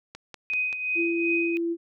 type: click train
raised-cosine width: 0.2 ms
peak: -22 dBFS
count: 4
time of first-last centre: 0.15-0.728 s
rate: 5.19 Hz
type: tone with tremolo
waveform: sine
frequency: 2505 Hz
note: D#7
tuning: 11 cents sharp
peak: -22 dBFS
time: 0.5-1.57 s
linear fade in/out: 0 ms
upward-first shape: triangle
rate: 2.7 Hz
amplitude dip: 65%
type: tone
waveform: sine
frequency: 337.3 Hz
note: E4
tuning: 40 cents sharp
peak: -24 dBFS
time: 0.95-1.77 s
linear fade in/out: 50 ms
effects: none